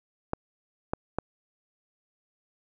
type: clicks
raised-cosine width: 1 ms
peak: -13 dBFS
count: 3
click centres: 0.334 / 0.935 / 1.186 s
effects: none